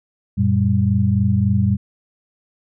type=tone cluster; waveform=sine; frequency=93.5 / 117.1 / 197.3 Hz; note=F#2 / A#2 / G3; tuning=+19 / +8 / +11 cents; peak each=-18 dBFS; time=0.37-1.77 s; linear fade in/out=20 ms; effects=none